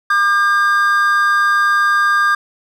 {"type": "tone pair together", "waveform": "triangle", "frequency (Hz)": [1200, 1609.2], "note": ["D6", "G6"], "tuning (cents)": [37, 45], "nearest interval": "perfect fourth", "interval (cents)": 508, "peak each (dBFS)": -12, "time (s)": [0.1, 2.35], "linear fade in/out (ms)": 5, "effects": []}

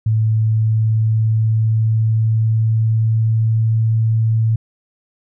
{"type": "tone with pitch glide", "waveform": "sine", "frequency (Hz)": [110, 111.86], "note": ["A2", "A2"], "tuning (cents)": [0, 29], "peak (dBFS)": -12, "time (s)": [0.06, 4.56], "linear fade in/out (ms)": 5, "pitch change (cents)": 29, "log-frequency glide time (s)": [0.36, 3.82], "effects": []}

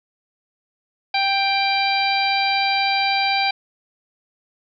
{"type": "harmonic tone", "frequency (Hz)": 787, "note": "G5", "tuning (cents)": 7, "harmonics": [1, 2, 3, 4, 5, 6], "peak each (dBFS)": [-20, -30, -22, -31, -26, -27], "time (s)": [1.14, 3.51], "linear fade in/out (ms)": 5, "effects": []}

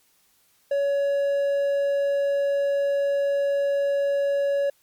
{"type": "tone", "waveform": "triangle", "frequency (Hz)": 562, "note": "C#5", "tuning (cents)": 24, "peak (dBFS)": -18, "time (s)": [0.71, 4.7], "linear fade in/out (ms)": 5, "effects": ["white hiss -63 dBFS RMS until 4.82 s", "MP3 96 kbps"]}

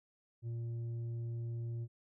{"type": "tone with tanh clipping", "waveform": "sine", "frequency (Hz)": 116.8, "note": "A#2", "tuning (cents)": 4, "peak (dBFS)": -38, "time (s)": [0.42, 1.88], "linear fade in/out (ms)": 50, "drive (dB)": 5, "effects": []}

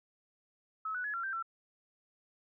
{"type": "tone with pitch steps", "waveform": "sine", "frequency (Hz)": [1292, 1481, 1694, 1369, 1567, 1346], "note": ["E6", "F#6", "G#6", "F6", "G6", "E6"], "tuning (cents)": [-35, 1, 34, -35, -1, 36], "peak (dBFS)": -34, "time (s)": [0.85, 1.426], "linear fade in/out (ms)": 5, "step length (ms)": 96, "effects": []}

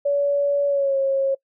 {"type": "tone with pitch glide", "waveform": "sine", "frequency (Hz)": [569, 543], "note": ["C#5", "C#5"], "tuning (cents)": [45, -36], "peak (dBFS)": -17, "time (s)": [0.05, 1.35], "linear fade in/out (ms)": 10, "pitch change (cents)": -81, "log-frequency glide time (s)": [0.67, 0.97], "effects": ["noise-tail reverb RT60 0.1 s tail -25 dB re dry"]}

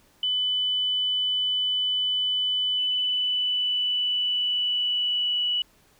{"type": "tone with pitch glide", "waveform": "sine", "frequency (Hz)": [3000, 2948], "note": ["F#7", "F#7"], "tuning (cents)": [23, -7], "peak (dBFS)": -22, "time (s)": [0.23, 5.62], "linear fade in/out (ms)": 2, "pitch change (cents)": -30, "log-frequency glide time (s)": [2.7, 5.46], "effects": ["pink hiss -60 dBFS RMS until 5.99 s"]}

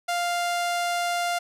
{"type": "tone", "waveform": "sawtooth", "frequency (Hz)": 698.5, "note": "F5", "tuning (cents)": 0, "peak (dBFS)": -20, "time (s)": [0.08, 1.39], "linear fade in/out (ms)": 10, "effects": ["low-pass 12000 Hz 12 dB/octave"]}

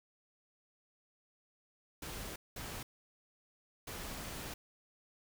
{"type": "noise bursts at uneven times", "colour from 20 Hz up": "pink", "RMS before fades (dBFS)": -44, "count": 3, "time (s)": [[2.02, 2.36], [2.56, 2.83], [3.87, 4.54]], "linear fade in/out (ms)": 5, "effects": []}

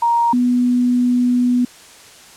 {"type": "tone pair in turn", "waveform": "sine", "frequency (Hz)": [937, 246.3], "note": ["A#5", "B3"], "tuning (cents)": [9, -5], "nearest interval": "octave + major seventh", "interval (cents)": 2314, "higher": "first", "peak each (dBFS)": -12, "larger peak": "neither", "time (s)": [[0.02, 0.33], [0.33, 1.65]], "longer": "second", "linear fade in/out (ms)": 5, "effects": ["white hiss -42 dBFS RMS until 2.36 s", "low-pass 9000 Hz 12 dB/octave"]}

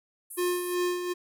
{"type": "band-pass noise", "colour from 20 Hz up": "white", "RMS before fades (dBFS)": -42, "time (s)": [0.3, 0.75], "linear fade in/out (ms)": 10, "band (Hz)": [9500, 12000], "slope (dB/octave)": 48}
{"type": "tone with tremolo", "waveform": "square", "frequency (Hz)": 356.3, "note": "F4", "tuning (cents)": 35, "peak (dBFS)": -25, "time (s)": [0.37, 1.14], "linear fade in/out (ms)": 20, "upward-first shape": "sine", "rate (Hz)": 2.7, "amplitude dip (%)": 55}
{"effects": []}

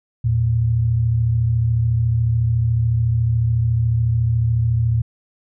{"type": "tone pair together", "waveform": "sine", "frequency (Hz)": [82.1, 116.04], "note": ["E2", "A#2"], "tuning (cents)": [-6, -7], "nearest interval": "tritone", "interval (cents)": 599, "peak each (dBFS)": [-23, -15], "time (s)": [0.24, 5.02], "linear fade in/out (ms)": 10, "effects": []}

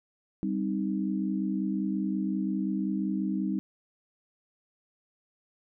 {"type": "chord", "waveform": "sine", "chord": "C minor", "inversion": "second", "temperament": "equal", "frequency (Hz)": [196, 261.6, 311.1], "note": ["G3", "C4", "Eb4"], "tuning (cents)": [0, 0, 0], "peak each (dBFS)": [-29, -34, -32], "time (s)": [0.43, 3.59], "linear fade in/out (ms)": 0, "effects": []}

